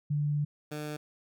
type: tone pair in turn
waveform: sine / 15% pulse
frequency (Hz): 147 / 150.44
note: D3 / D3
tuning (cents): +2 / +42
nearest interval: unison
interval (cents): 40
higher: second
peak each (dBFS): -26 / -29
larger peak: first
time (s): 0.1-0.45 / 0.71-0.97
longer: first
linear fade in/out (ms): 10
effects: none